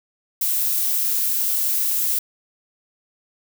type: noise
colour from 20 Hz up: violet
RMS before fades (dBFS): -21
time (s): 0.41-2.19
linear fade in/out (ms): 5
effects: none